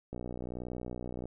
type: click train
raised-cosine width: 2 ms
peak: -26 dBFS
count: 70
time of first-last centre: 0.13-1.256 s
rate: 61.3 Hz
effects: none